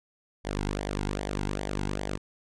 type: tone with flanger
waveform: sawtooth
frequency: 49.89 Hz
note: G1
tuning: 31 cents sharp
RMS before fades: -32 dBFS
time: 0.44-2.18 s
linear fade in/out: 20 ms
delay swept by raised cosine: 0.73 to 1.72 ms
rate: 2.5 Hz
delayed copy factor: -0.75
effects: resampled to 22050 Hz